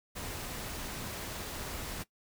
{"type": "noise", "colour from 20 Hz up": "pink", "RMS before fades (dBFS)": -40, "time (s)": [0.15, 2.04], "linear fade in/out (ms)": 20, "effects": ["noise-tail reverb RT60 0.1 s tail -18 dB re dry"]}